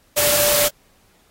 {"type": "tone in noise", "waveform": "sine", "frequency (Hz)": 587.3, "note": "D5", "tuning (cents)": 0, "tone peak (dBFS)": -20, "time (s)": [0.16, 0.69], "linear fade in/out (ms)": 20, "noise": "white", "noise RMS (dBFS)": -18, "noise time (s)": [0.16, 0.69], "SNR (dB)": -5, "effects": ["pink hiss -58 dBFS RMS until 1.3 s", "AAC 48 kbps"]}